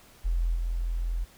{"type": "tone with level steps", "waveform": "sine", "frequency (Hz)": 42.39, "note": "E1", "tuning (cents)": 49, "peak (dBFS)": [-23, -26], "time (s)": [0.24, 1.25], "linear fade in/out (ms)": 20, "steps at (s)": 0.54, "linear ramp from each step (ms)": 20, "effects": ["pink hiss -55 dBFS RMS until 1.37 s"]}